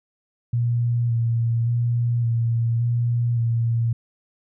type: tone with vibrato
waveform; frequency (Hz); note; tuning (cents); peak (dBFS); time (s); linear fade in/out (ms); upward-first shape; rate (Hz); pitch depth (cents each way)
sine; 117.6; A#2; +16; -18; 0.53-3.93; 5; square; 0.88; 22
effects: none